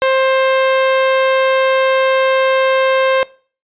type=tone; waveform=sawtooth; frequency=528 Hz; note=C5; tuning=16 cents sharp; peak=-7 dBFS; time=0.02-3.23 s; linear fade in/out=0 ms; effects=noise-tail reverb RT60 0.4 s tail -21 dB re dry + resampled to 8000 Hz